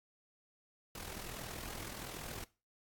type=noise with amplitude modulation; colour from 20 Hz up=pink; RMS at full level=-43 dBFS; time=0.95-2.44 s; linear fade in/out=2 ms; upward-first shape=sine; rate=41.3 Hz; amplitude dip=60%; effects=noise-tail reverb RT60 0.3 s tail -19 dB re dry + AAC 64 kbps